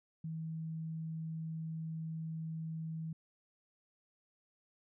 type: tone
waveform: sine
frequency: 160.8 Hz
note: E3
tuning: 43 cents flat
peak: -38 dBFS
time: 0.24-3.13 s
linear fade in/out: 5 ms
effects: none